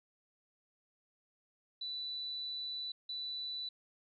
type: tone bursts at uneven times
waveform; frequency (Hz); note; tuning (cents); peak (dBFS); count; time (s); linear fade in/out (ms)
sine; 3973; B7; +10; -38; 2; 1.81-2.92 / 3.09-3.69; 5
effects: none